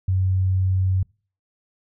sine tone, 93.8 Hz, F#2, 24 cents sharp, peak -17 dBFS, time 0.08-1.03 s, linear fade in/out 5 ms, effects noise-tail reverb RT60 0.4 s tail -26 dB re dry

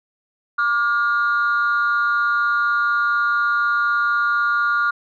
sine tone pair together, 1174.7 / 1418.8 Hz, D6 / F6, 0 / +27 cents, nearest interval minor third, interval 327 cents, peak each -19 / -16 dBFS, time 0.58-4.91 s, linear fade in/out 10 ms, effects tanh soft clip ceiling -12 dBFS

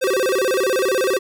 square tone with vibrato, 444.7 Hz, A4, 18 cents sharp, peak -17 dBFS, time 0.01-1.19 s, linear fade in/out 20 ms, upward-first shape square, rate 16 Hz, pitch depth 270 cents each way, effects none

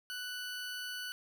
20% pulse tone, 1486 Hz, F#6, 7 cents sharp, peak -34 dBFS, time 0.1-1.12 s, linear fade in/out 0 ms, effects none

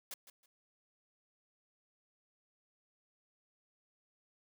white noise with echo, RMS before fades -44 dBFS, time 0.11-0.14 s, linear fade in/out 2 ms, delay 160 ms, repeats 2, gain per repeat -13 dB, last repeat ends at 0.46 s, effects high-pass 200 Hz 12 dB/octave

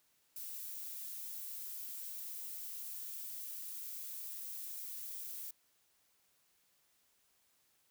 violet noise, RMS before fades -45 dBFS, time 0.36-5.51 s, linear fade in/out 5 ms, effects white hiss -74 dBFS RMS until 7.9 s

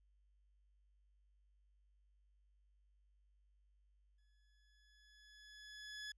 20% pulse tone with exponential growth, 1700 Hz, G#6, 40 cents sharp, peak -40 dBFS, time 4.18-6.12 s, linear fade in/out 5 ms, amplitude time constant 420 ms, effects added 50 Hz sine -70 dBFS peak until 6.17 s + resampled to 22050 Hz

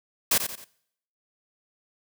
white noise with echo, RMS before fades -21 dBFS, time 0.31-0.38 s, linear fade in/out 5 ms, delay 88 ms, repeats 3, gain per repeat -8 dB, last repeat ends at 0.644 s, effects noise-tail reverb RT60 0.7 s tail -22 dB re dry

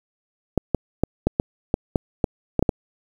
clicks, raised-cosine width 2 ms, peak -4 dBFS, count 11, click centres 0.577 / 0.747 / 1.036 / 1.27 / 1.399 / 1.741 / 1.958 / 2.242 / 2.593 / 2.626 / 2.692 s, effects 7-bit

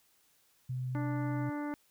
sine tone, 127.4 Hz, C3, 46 cents flat, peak -33 dBFS, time 0.69-1.5 s, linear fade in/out 10 ms
harmonic tone, 293.7 Hz, D4, in tune, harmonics 1 / 2 / 3 / 4 / 5 / 6 / 7, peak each -35 / -45 / -44 / -49 / -49 / -54 / -53 dBFS, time 0.95-1.74 s, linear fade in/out 0 ms
effects white hiss -69 dBFS RMS until 1.9 s

